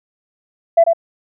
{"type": "tone with echo", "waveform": "sine", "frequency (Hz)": 670, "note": "E5", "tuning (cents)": 28, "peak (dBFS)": -5, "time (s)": [0.77, 0.84], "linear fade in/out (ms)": 10, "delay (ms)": 94, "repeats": 1, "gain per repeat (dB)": -5, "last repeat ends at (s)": 0.934, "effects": ["tanh soft clip ceiling -1 dBFS"]}